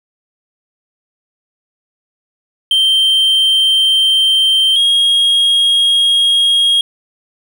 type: tone pair in turn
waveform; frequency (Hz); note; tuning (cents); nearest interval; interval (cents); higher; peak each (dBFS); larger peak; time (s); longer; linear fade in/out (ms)
triangle; 3136 / 3269; G7 / G#7; 0 / -28; minor second; 72; second; -7; neither; 2.71-4.76 / 4.76-6.81; neither; 2
effects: none